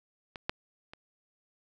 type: clicks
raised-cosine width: 0.3 ms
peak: -24 / -13 / -29 dBFS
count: 3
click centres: 0.358 / 0.495 / 0.935 s
effects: none